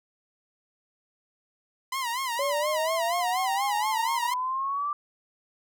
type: tone with vibrato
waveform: sawtooth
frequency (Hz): 1000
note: B5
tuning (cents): +21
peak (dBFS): -24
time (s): 1.92-4.34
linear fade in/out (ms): 5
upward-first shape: sine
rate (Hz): 4.2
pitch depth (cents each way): 140
type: exponential sweep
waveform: sine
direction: up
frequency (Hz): 557 to 1184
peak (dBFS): -26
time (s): 2.39-4.93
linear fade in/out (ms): 2
effects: none